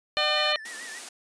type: tone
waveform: 35% pulse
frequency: 761 Hz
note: F#5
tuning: 48 cents sharp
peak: -31 dBFS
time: 0.17-0.53 s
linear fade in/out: 10 ms
type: harmonic tone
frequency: 602 Hz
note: D5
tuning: 43 cents sharp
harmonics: 1 / 2 / 3 / 4 / 5 / 6 / 7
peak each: -29 / -31 / -31 / -31 / -29 / -32 / -29 dBFS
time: 0.17-0.56 s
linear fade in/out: 0 ms
type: tone with vibrato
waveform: triangle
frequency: 1840 Hz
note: A#6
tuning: 23 cents flat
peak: -37 dBFS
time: 0.36-0.99 s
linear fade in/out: 5 ms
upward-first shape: sine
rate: 6.8 Hz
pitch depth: 100 cents each way
type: high-pass noise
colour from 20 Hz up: white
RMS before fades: -39 dBFS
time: 0.65-1.09 s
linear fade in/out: 5 ms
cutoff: 200 Hz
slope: 96 dB/octave
effects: resampled to 22050 Hz